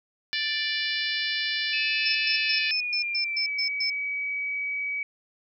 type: harmonic tone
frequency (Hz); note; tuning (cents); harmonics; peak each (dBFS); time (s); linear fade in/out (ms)
587.3; D5; 0; 3 / 4 / 5 / 6 / 7 / 8 / 9; -31 / -32 / -33 / -34 / -34 / -35 / -36; 0.33-2.71; 0
type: tone with pitch glide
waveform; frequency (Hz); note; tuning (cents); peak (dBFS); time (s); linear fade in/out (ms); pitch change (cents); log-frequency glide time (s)
sine; 2582 to 2274; E7 to C#7; -37 to +44; -27; 1.73-5.03; 2; -219; 2.38-3.57
type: tone bursts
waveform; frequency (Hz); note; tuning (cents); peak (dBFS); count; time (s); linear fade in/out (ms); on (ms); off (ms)
sine; 5260; E8; -5; -25; 9; 2.05-3.901; 5; 99; 120
effects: none